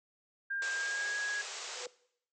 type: tone with pitch glide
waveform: sine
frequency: 1600 to 1657.4 Hz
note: G6 to G#6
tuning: +35 to -4 cents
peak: -33 dBFS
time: 0.5-1.42 s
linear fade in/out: 10 ms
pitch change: +61 cents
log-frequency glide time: 0.72-1.16 s
type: band-pass noise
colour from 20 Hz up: white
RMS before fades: -43 dBFS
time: 0.62-1.86 s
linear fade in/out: 2 ms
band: 370 to 7800 Hz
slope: 96 dB/octave
type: tone with exponential growth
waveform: sine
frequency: 493.9 Hz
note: B4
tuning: in tune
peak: -38 dBFS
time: 1.64-1.87 s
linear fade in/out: 2 ms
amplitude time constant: 50 ms
effects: noise-tail reverb RT60 0.7 s tail -20 dB re dry